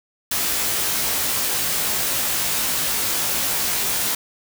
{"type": "noise with comb filter", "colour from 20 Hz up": "white", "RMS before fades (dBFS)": -22, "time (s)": [0.31, 4.15], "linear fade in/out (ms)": 5, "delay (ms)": 18, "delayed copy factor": 1, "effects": []}